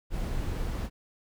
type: noise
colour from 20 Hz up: brown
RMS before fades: -31 dBFS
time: 0.1-0.9 s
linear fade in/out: 50 ms
effects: none